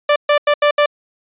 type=tone bursts at uneven times; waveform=sawtooth; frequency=587.3 Hz; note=D5; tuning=in tune; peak=-6 dBFS; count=5; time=0.09-0.16 / 0.29-0.38 / 0.47-0.54 / 0.62-0.71 / 0.78-0.86 s; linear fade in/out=5 ms; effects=resampled to 8000 Hz